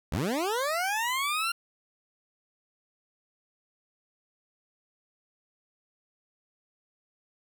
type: linear sweep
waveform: 20% pulse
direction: up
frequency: 55 to 1396.9 Hz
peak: -22 dBFS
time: 0.12-1.52 s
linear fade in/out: 5 ms
effects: none